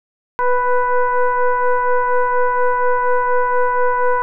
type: tone with frequency modulation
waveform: sine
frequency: 493.9 Hz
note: B4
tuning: in tune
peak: -12 dBFS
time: 0.39-4.22 s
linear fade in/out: 0 ms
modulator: 496 Hz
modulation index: 1.6
effects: none